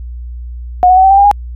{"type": "tone with pitch steps", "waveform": "sine", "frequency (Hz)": [725, 739.8, 754.9, 770.3, 786.1, 802.1, 818.5], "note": ["F#5", "F#5", "F#5", "G5", "G5", "G5", "G#5"], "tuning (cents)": [-35, 0, 35, -30, 5, 40, -25], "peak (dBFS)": -3, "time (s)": [0.83, 1.313], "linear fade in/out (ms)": 0, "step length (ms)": 69, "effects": ["added 60 Hz sine -22 dBFS peak until 1.55 s"]}